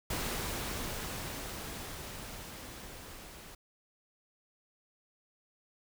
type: noise with level ramp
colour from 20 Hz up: pink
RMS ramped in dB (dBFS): -35 to -50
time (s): 0.1-3.55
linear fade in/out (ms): 5
effects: none